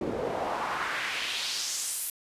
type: noise with band-pass filter sweep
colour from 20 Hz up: pink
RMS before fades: -32 dBFS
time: 0.01-2.1 s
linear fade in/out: 2 ms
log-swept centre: 340 to 12000 Hz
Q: 1.9
effects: resampled to 32000 Hz